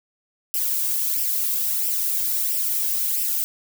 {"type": "noise with flanger", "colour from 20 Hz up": "violet", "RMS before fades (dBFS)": -23, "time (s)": [0.54, 3.44], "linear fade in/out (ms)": 0, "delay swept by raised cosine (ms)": [0.37, 1.87], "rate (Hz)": 1.5, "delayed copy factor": 0.55, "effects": []}